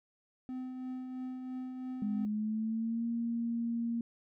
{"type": "tone with tremolo", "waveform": "triangle", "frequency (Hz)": 255.9, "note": "C4", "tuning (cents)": -38, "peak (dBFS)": -34, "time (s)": [0.49, 2.25], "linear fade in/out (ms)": 0, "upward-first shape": "triangle", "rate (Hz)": 3, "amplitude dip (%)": 40}
{"type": "tone with pitch glide", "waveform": "sine", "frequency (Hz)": [207.7, 233.1], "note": ["G#3", "A#3"], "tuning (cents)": [0, 0], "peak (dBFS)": -31, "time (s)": [2.02, 4.01], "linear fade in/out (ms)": 2, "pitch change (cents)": 200, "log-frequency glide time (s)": [2.18, 3.06]}
{"effects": []}